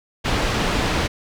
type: low-pass noise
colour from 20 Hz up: pink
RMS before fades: -21 dBFS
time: 0.24-1.08 s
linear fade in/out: 20 ms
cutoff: 4400 Hz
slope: 12 dB/octave
effects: none